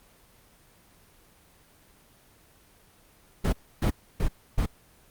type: noise bursts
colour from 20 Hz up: brown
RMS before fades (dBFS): -23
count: 4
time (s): 3.44-4.662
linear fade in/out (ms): 10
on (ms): 88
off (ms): 290
effects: pink hiss -58 dBFS RMS until 5.1 s + Opus 24 kbps